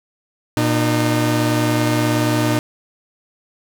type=tone pair together; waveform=sawtooth; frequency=118.47 / 304.8 Hz; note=A#2 / D#4; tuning=+28 / -36 cents; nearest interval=octave + major third; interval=1636 cents; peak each=-14 dBFS; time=0.57-2.59 s; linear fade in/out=0 ms; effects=none